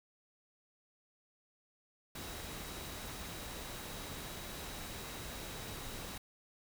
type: tone in noise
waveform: sine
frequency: 3861 Hz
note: B7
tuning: 40 cents flat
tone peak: -56 dBFS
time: 2.15-6.18 s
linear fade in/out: 5 ms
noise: pink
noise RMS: -45 dBFS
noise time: 2.15-6.18 s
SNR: -14 dB
effects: none